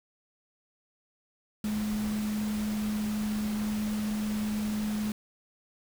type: tone in noise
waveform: sine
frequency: 212.2 Hz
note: G#3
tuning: 38 cents sharp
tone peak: -28 dBFS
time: 1.64-5.12 s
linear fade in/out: 2 ms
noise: pink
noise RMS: -41 dBFS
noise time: 1.64-5.12 s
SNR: +10 dB
effects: none